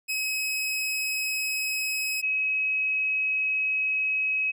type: tone pair in turn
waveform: sawtooth / sine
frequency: 2553 / 2553 Hz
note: D#7 / D#7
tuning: +44 / +44 cents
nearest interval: unison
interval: 0 cents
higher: neither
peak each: -23 dBFS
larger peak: neither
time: 0.08-2.22 / 2.22-4.52 s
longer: second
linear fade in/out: 20 ms
effects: none